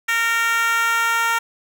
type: tone with high-pass filter sweep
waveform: 10% pulse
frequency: 460.7 Hz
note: A#4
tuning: 20 cents flat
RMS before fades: -19 dBFS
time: 0.08-1.39 s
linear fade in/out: 10 ms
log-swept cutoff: 1700 to 1100 Hz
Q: 2.6
effects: none